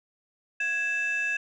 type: tone pair together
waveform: sine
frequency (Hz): 1661.2 / 2637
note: G#6 / E7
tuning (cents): 0 / 0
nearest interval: minor sixth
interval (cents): 800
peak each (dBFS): -26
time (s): 0.6-1.37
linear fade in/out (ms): 5
effects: tanh soft clip ceiling -22 dBFS